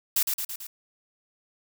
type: noise with echo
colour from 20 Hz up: blue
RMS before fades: -23 dBFS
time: 0.16-0.23 s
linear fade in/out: 5 ms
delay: 110 ms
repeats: 4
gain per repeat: -4 dB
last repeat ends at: 0.67 s
effects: none